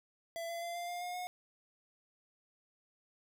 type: tone with pitch steps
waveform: square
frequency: 670 / 678.6 / 687.2 / 696 / 704.9 / 714 / 723.1 Hz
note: E5 / F5 / F5 / F5 / F5 / F5 / F#5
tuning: +28 / -50 / -28 / -6 / +16 / +38 / -40 cents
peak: -39 dBFS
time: 0.36-1.27 s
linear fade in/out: 0 ms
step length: 130 ms
effects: none